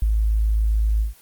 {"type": "tone with ADSR envelope", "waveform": "sine", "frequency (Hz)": 53.8, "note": "A1", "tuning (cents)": -38, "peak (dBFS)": -14, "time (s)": [0.02, 1.14], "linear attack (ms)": 4, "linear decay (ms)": 19, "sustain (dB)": -2, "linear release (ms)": 140, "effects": ["white hiss -51 dBFS RMS until 1.21 s", "Opus 24 kbps"]}